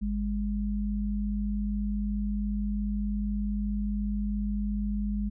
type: tone pair together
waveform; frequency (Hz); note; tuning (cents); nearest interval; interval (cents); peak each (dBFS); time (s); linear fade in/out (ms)
sine; 51.31 / 205.5; G#1 / G#3; -20 / -18; 2 octaves; 2402; -30 / -29; 0.01-5.3; 20
effects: none